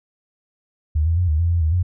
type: tone with pitch steps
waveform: sine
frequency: 76.6 / 82.9 / 89.7 / 76.7 / 85 / 85.5 / 78.8 / 89.5 Hz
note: D#2 / E2 / F2 / D#2 / F2 / F2 / D#2 / F2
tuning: -27 / +10 / +47 / -24 / -46 / -36 / +23 / +43 cents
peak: -15 dBFS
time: 0.95-1.83 s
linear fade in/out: 10 ms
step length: 110 ms
effects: none